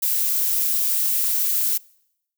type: noise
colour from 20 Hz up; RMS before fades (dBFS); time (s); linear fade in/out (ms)
violet; -21; 0.02-1.78; 10
effects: noise-tail reverb RT60 0.8 s tail -25 dB re dry